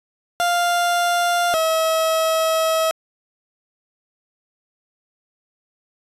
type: tone pair in turn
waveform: 30% pulse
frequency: 698.5 / 643.9 Hz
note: F5 / E5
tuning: 0 / -41 cents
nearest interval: minor second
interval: 141 cents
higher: first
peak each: -14 dBFS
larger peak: neither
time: 0.4-1.54 / 1.54-2.91 s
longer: second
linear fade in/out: 0 ms
effects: resampled to 32000 Hz